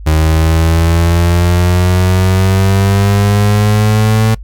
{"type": "exponential sweep", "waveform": "35% pulse", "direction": "up", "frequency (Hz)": [77.78, 111.1], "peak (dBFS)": -6, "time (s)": [0.06, 4.35], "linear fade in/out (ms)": 10, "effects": ["noise-tail reverb RT60 0.1 s tail -22 dB re dry", "added 50 Hz sine -25 dBFS peak until 4.43 s"]}